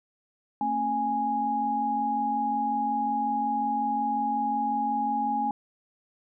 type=tone cluster; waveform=sine; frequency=225.9 / 271.4 / 829 Hz; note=A3 / C#4 / G#5; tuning=+46 / -36 / -3 cents; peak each=-33 / -34 / -25 dBFS; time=0.61-5.51 s; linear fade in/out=2 ms; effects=none